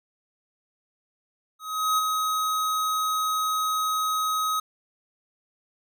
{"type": "tone with ADSR envelope", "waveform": "square", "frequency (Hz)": 1266, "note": "D#6", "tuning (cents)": 30, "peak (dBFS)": -20, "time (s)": [1.59, 4.6], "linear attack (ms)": 390, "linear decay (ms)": 20, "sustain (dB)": -4, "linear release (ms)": 6, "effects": []}